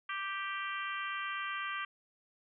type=harmonic tone; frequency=392 Hz; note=G4; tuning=in tune; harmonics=3 / 4 / 5 / 6 / 7 / 8; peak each=-39 / -41 / -43 / -45 / -46 / -47 dBFS; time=0.09-1.85 s; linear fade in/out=5 ms; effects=none